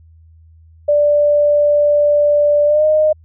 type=tone with pitch glide; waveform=sine; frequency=587.3 to 615.8 Hz; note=D5 to D#5; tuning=0 to -18 cents; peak=-9 dBFS; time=0.88-3.13 s; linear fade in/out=10 ms; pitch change=+82 cents; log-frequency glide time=2.66-2.85 s; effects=added 81 Hz sine -42 dBFS peak until 3.24 s